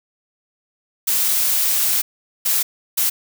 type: noise bursts at uneven times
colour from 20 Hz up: blue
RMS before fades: -18 dBFS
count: 3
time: 1.07-2.02 / 2.45-2.63 / 2.97-3.1 s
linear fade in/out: 10 ms
effects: none